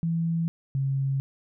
sine tone pair in turn, 166 / 135.98 Hz, E3 / C#3, +12 / -33 cents, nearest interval minor third, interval 345 cents, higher first, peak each -23 dBFS, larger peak neither, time 0.03-0.48 / 0.75-1.2 s, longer neither, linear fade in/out 0 ms, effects none

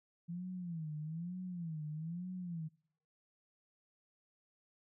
sine tone with vibrato, 166.9 Hz, E3, 22 cents sharp, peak -39 dBFS, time 0.28-2.69 s, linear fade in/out 20 ms, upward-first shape sine, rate 1.1 Hz, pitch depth 170 cents each way, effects noise-tail reverb RT60 0.6 s tail -22 dB re dry

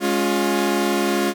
sawtooth chord, Db major, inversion second, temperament equal with one note detuned, 207.7 / 277.2 / 353.5 Hz, Ab3 / Db4 / F4, 0 / 0 / +21 cents, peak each -19 / -20 / -17 dBFS, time 0-1.34 s, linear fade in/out 50 ms, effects none

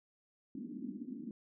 white band-pass noise, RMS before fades -44 dBFS, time 0.55-1.31 s, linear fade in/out 2 ms, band 210 to 280 Hz, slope 48 dB/octave, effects none

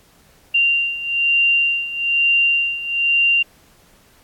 sine beating tone pair, 2775 / 2776.1 Hz, F7 / F7, -12 / -11 cents, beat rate 1.1 Hz, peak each -20 / -16 dBFS, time 0.54-3.43 s, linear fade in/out 10 ms, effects pink hiss -53 dBFS RMS until 4.23 s + AAC 64 kbps

